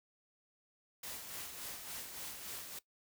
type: noise with tremolo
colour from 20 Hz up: white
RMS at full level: -44 dBFS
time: 1.03-2.79 s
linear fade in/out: 5 ms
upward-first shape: sine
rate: 3.5 Hz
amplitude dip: 45%
effects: noise-tail reverb RT60 0.1 s tail -18 dB re dry